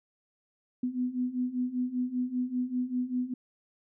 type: beating tone pair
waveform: sine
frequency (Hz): 247 / 252.1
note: B3 / B3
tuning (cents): 0 / +36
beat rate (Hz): 5.1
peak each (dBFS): -33 / -30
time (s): 0.83-3.34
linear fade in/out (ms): 5
effects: none